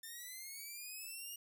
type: linear sweep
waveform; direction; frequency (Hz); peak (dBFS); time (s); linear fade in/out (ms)
5% pulse; up; 1788 to 2867; -37; 0.03-1.36; 5
effects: none